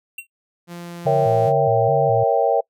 square tone with exponential decay, 2739 Hz, F7, 34 cents flat, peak -27 dBFS, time 0.18-0.27 s, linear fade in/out 5 ms, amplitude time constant 19 ms
sawtooth tone with pitch glide, 173 to 172 Hz, F3 to F3, -16 to -26 cents, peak -28 dBFS, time 0.67-1.53 s, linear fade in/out 50 ms, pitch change -10 cents, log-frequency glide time 0.8-1.02 s
sine tone with vibrato, 128.6 Hz, C3, 30 cents flat, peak -22 dBFS, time 1.05-2.24 s, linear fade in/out 10 ms, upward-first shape square, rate 2.4 Hz, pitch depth 170 cents each way
sine chord, A# diminished seventh, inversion none, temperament equal, 466.2 / 554.4 / 659.3 / 784 Hz, A#4 / C#5 / E5 / G5, 0 / 0 / 0 / 0 cents, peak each -20 dBFS, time 1.06-2.61 s, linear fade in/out 10 ms
effects noise-tail reverb RT60 0.1 s tail -26 dB re dry

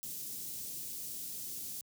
white band-stop noise, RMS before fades -42 dBFS, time 0.03-1.81 s, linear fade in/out 0 ms, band 270 to 5700 Hz, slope 12 dB/octave, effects high-pass 100 Hz 12 dB/octave

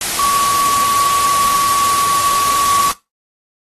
sine tone in noise, 1131 Hz, C#6, 34 cents sharp, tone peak -12 dBFS, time 0.19-2.91 s, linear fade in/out 2 ms, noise white, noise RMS -19 dBFS, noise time 0.01-2.92 s, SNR +4 dB, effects noise-tail reverb RT60 0.2 s tail -17 dB re dry + AAC 32 kbps

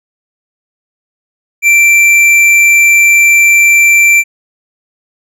sine tone with tanh clipping, 2349 Hz, D7, in tune, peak -5 dBFS, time 1.62-4.24 s, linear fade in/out 50 ms, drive 11 dB, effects none

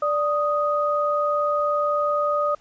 sine tone pair together, 587.3 / 1244.5 Hz, D5 / D#6, 0 / 0 cents, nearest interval octave + minor second, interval 1300 cents, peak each -22 dBFS, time 0.02-2.55 s, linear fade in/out 5 ms, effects pink hiss -56 dBFS RMS until 2.6 s + resampled to 16000 Hz

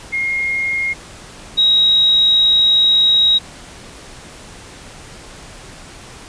sine tone pair in turn, 2139 / 3811 Hz, C7 / A#7, +38 / +38 cents, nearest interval minor seventh, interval 1000 cents, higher second, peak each -16 / -9 dBFS, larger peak second, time 0.12-0.94 / 1.57-3.39 s, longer second, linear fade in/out 20 ms, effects pink hiss -37 dBFS RMS until 6.28 s + resampled to 22050 Hz

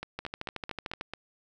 two click trains, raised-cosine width 0.3 ms, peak -19 / -20 dBFS, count 12 / 6, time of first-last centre 0.19-1.011 / 0.03-1.136 s, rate 13.4 / 4.52 Hz, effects none

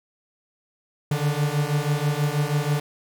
45% pulse beating tone pair, 143.9 / 150.1 Hz, D3 / D3, -35 / +38 cents, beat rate 6.2 Hz, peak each -24 dBFS, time 1.11-2.8 s, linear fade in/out 5 ms, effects none

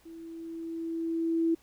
sine tone with level ramp, 329.6 Hz, E4, in tune, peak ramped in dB -43 to -22 dBFS, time 0.05-1.55 s, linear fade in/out 10 ms, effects pink hiss -63 dBFS RMS until 1.62 s

